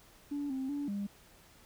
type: tone with pitch steps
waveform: sine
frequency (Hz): 287.3 / 264.3 / 287 / 201.5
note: D4 / C4 / D4 / G3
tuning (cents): -38 / +18 / -40 / +48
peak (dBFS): -32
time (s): 0.31-1.07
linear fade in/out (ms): 10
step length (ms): 190
effects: tanh soft clip ceiling -30 dBFS + pink hiss -60 dBFS RMS until 1.65 s